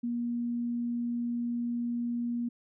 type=tone; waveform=sine; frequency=238.2 Hz; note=A#3; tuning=38 cents sharp; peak=-29 dBFS; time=0.03-2.49 s; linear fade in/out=10 ms; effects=none